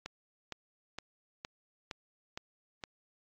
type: click train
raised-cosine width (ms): 0.2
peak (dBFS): -22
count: 7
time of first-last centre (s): 0.06-2.838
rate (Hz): 2.16
effects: low-pass 7000 Hz 12 dB/octave + AAC 64 kbps